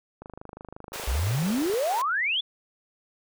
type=click train; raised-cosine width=1 ms; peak=-26 dBFS; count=40; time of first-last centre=0.22-1.738 s; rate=25.7 Hz
type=high-pass noise; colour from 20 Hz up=pink; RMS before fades=-36 dBFS; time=0.93-2.02 s; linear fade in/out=5 ms; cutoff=380 Hz; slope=96 dB/octave
type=exponential sweep; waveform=sine; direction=up; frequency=54.8 to 3540 Hz; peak=-23 dBFS; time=1.07-2.41 s; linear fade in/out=10 ms
effects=none